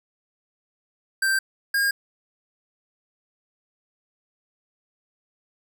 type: tone pair in turn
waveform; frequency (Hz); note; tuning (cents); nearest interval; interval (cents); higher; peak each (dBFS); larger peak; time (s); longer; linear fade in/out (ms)
square; 1568 / 1619.5; G6 / G#6; 0 / -44; minor second; 56; second; -20; neither; 1.22-1.39 / 1.74-1.91; neither; 5
effects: none